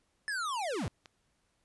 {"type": "linear sweep", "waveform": "square", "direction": "down", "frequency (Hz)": [1760, 62.2], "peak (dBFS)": -33, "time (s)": [0.28, 0.88], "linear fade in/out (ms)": 0}
{"type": "click", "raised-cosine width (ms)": 0.2, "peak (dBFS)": -32, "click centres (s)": 1.058}
{"effects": ["pink hiss -75 dBFS RMS until 1.64 s", "resampled to 24000 Hz"]}